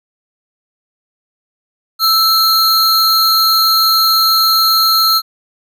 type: tone pair together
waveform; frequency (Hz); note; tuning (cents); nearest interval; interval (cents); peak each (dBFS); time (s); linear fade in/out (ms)
square; 1318.5 / 4211; E6 / C8; 0 / +10; octave + minor sixth; 2010; -14 / -11; 1.99-5.22; 50
effects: none